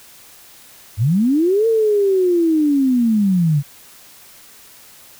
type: linear two-way sweep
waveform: sine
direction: up then down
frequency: 91.4 to 459 to 136.9 Hz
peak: -12 dBFS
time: 0.97-3.63 s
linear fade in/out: 50 ms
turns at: 1.67 s
effects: white hiss -44 dBFS RMS until 5.19 s